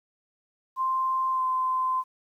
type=tone with pitch glide; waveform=sine; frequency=1046.5 to 1033.3 Hz; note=C6 to C6; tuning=0 to -22 cents; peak=-23 dBFS; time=0.76-2.04 s; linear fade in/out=50 ms; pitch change=-22 cents; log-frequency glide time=1.31-1.43 s; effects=10-bit